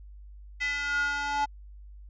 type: tone with high-pass filter sweep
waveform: square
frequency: 286.8 Hz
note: D4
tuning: 41 cents flat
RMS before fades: -29 dBFS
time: 0.6-1.46 s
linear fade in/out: 20 ms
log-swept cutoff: 2100 to 900 Hz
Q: 6.2
effects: added 50 Hz sine -44 dBFS peak until 2.09 s + resampled to 16000 Hz